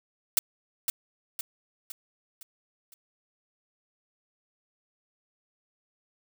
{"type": "noise with echo", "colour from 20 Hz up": "blue", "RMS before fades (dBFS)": -21, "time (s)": [0.37, 0.39], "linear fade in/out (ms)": 2, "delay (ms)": 510, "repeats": 5, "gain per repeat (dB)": -6, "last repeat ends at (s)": 2.94, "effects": []}